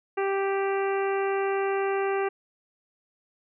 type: harmonic tone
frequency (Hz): 392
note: G4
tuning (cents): 0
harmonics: 1 / 2 / 3 / 4 / 5 / 6 / 7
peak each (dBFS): -25 / -31 / -35 / -37 / -39 / -41 / -42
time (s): 0.17-2.29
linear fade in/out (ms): 10
effects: none